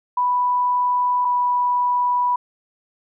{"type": "tone pair in turn", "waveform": "sine", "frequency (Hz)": [987.8, 982.6], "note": ["B5", "B5"], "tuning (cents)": [0, -9], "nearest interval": "unison", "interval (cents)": 9, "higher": "first", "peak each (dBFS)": -16, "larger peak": "neither", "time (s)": [[0.17, 1.25], [1.25, 2.36]], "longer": "second", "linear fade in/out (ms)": 5, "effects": []}